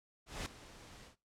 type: noise with ADSR envelope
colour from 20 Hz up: pink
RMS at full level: -39 dBFS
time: 0.26-1.16 s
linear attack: 200 ms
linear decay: 4 ms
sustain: -16 dB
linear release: 110 ms
effects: noise-tail reverb RT60 0.3 s tail -21 dB re dry + low-pass 8000 Hz 12 dB/octave